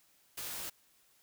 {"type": "noise with comb filter", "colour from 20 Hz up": "white", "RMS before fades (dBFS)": -41, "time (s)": [0.37, 0.7], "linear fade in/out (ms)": 10, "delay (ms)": 17, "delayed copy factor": -0.65, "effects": ["white hiss -68 dBFS RMS until 1.22 s"]}